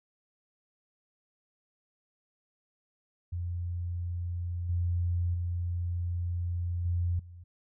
sine tone with level steps, 87.31 Hz, F2, in tune, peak -31 / -26 / -29 / -26 / -45 dBFS, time 3.32-7.44 s, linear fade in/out 10 ms, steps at 4.69 / 5.34 / 6.85 / 7.19 s, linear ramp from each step 5 ms, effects none

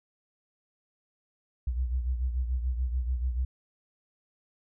sine beating tone pair, 61.74 / 68.64 Hz, B1 / C#2, 0 / -16 cents, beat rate 6.9 Hz, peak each -27 / -35 dBFS, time 1.67-3.45 s, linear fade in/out 5 ms, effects none

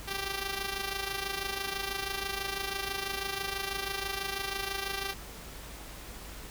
5% pulse tone with amplitude modulation, 392 Hz, G4, in tune, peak -19 dBFS, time 0.07-5.14 s, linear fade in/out 20 ms, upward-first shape sine, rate 26.1 Hz, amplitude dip 65%, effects added 50 Hz sine -47 dBFS peak until 6.5 s + pink hiss -46 dBFS RMS until 6.5 s

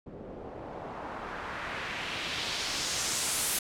white noise with low-pass filter sweep, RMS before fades -35 dBFS, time 0.06-3.59 s, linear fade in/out 5 ms, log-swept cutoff 370 to 12000 Hz, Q 1.4, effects none

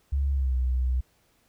sine tone with pitch glide, 69.3 to 63.18 Hz, C#2 to B1, 0 to +40 cents, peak -22 dBFS, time 0.12-1.01 s, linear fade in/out 10 ms, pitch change -160 cents, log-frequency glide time 0.32-0.55 s, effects pink hiss -66 dBFS RMS until 1.48 s

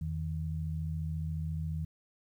sine tone pair together, 83.52 / 157.8 Hz, E2 / D#3, +23 / +25 cents, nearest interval major seventh, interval 1102 cents, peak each -35 / -35 dBFS, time 0.01-1.85 s, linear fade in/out 5 ms, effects 11-bit

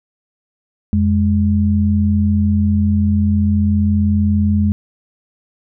sine tone pair together, 87.31 / 207.7 Hz, F2 / G#3, 0 / 0 cents, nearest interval octave + minor third, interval 1500 cents, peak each -14 dBFS, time 0.93-4.72 s, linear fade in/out 0 ms, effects none

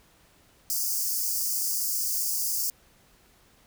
white high-pass noise, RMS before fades -28 dBFS, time 0.7-2.7 s, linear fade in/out 0 ms, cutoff 4700 Hz, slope 96 dB/octave, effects pink hiss -60 dBFS RMS until 3.66 s

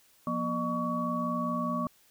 sine tone cluster, 174.8 / 239.8 / 607 / 1126 Hz, F3 / A#3 / D#5 / C#6, +2 / +49 / -43 / +27 cents, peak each -36 / -32 / -37 / -32 dBFS, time 0.27-1.87 s, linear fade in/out 2 ms, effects white hiss -63 dBFS RMS until 2.1 s

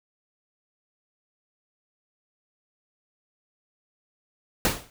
pink noise with exponential decay, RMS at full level -19 dBFS, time 4.65-4.9 s, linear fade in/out 1 ms, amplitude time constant 54 ms, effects none

